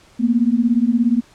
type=beating tone pair; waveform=sine; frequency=227.8 / 244.8 Hz; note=A#3 / B3; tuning=-40 / -15 cents; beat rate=17 Hz; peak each=-16 dBFS; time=0.19-1.21 s; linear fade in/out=20 ms; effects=pink hiss -50 dBFS RMS until 1.34 s + low-pass 8000 Hz 12 dB/octave